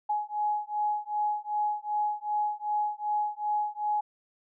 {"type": "beating tone pair", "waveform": "sine", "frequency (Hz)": [838, 840.6], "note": ["G#5", "G#5"], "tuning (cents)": [15, 21], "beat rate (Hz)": 2.6, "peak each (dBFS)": -30, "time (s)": [0.09, 4.01], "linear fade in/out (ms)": 10, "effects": []}